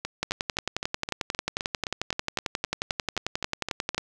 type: two click trains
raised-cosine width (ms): 0.2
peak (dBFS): -9 / -13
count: 43 / 16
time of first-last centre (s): 0.23-3.98 / 0.05-3.946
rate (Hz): 11.2 / 3.85
effects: none